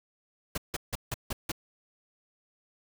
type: noise bursts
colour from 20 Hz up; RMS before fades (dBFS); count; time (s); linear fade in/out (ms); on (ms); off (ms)
pink; -32; 6; 0.55-1.518; 5; 28; 160
effects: none

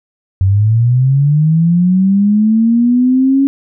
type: linear sweep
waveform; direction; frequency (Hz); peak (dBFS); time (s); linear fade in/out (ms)
sine; up; 92.6 to 277.2; -7; 0.41-3.47; 0
effects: none

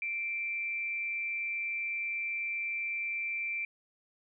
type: tone with amplitude modulation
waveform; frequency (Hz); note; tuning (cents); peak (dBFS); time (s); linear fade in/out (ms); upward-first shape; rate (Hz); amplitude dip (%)
sine; 2349; D7; 0; -30; 0.02-3.65; 2; sine; 210; 40
effects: none

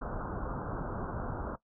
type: low-pass noise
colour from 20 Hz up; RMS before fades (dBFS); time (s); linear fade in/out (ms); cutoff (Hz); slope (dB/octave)
pink; -37; 0.01-1.56; 10; 1500; 96
effects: noise-tail reverb RT60 0.1 s tail -17 dB re dry

